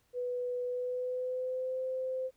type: tone with pitch glide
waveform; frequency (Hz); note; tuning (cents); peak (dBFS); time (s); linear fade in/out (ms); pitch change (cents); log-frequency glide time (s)
sine; 493.9 to 517.6; B4 to C5; 0 to -19; -32; 0.13-2.31; 50; +81; 0.65-1.82
effects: pink hiss -72 dBFS RMS until 2.36 s